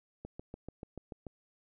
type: click train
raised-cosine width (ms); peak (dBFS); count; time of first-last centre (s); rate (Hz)
2; -29; 8; 0.25-1.267; 6.88
effects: none